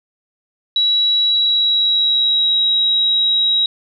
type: tone with pitch glide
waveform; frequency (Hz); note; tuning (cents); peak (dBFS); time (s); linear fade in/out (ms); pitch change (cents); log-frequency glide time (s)
sine; 3900 to 3840; B7 to B7; -23 to -49; -12; 0.76-3.66; 2; -26; 1.26-2.57
effects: none